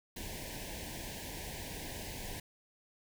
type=band-stop noise; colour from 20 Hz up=pink; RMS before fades=-43 dBFS; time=0.16-2.4 s; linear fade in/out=5 ms; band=1000 to 1600 Hz; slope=96 dB/octave; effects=none